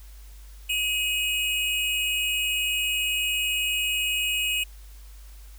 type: tone pair together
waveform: square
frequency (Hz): 2524 / 2894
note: D#7 / F#7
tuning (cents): +24 / -39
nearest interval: major second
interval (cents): 237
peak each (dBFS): -27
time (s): 0.69-4.64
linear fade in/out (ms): 10
effects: added 50 Hz sine -42 dBFS peak until 5.58 s + white hiss -55 dBFS RMS until 5.58 s